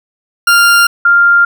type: tone pair in turn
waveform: 40% pulse / sine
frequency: 1396.9 / 1396.9 Hz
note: F6 / F6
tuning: 0 / 0 cents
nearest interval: unison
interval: 0 cents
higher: neither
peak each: -4 dBFS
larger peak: neither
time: 0.47-0.87 / 1.05-1.45 s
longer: neither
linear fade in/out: 5 ms
effects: none